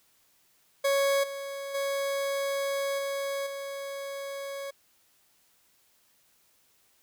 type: tone with level steps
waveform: 40% pulse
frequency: 554.4 Hz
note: C#5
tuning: in tune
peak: -22 / -34 / -27 / -29 / -34 dBFS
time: 0.84-4.71 s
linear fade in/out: 10 ms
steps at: 1.23 / 1.74 / 2.98 / 3.46 s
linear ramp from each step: 10 ms
effects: white hiss -66 dBFS RMS until 7.02 s